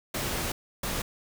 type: noise bursts at uneven times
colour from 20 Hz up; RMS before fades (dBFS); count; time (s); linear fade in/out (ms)
pink; -31; 2; 0.14-0.52 / 0.83-1.02; 5
effects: none